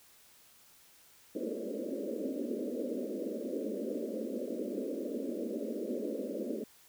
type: band-pass noise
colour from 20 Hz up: pink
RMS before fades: -37 dBFS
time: 1.35-6.64 s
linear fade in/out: 5 ms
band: 210 to 590 Hz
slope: 96 dB/octave
effects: white hiss -61 dBFS RMS until 6.88 s